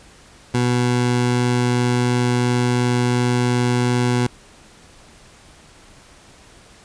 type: tone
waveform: 20% pulse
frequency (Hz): 122.8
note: B2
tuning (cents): -9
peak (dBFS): -11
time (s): 0.54-4.27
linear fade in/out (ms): 5
effects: pink hiss -47 dBFS RMS until 6.84 s + resampled to 22050 Hz